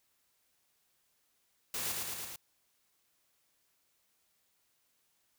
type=noise with echo; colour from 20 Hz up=white; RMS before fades=-37 dBFS; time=1.74-1.92 s; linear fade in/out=2 ms; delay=110 ms; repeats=4; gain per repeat=-2 dB; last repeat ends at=2.36 s; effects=white hiss -75 dBFS RMS until 5.38 s